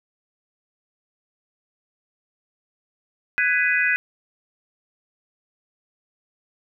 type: chord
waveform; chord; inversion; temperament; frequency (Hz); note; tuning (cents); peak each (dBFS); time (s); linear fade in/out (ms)
sine; G# minor seventh; third; just; 1495.1 / 1661.2 / 1993.5 / 2492; F#6 / G#6 / B6 / D#7; +18 / 0 / +16 / +2; -23; 3.38-3.96; 0
effects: none